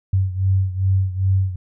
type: beating tone pair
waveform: sine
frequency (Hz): 94.6 / 97.1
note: F#2 / G2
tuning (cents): +39 / -16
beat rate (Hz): 2.5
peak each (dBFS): -17 / -21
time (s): 0.13-1.56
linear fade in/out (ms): 5
effects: none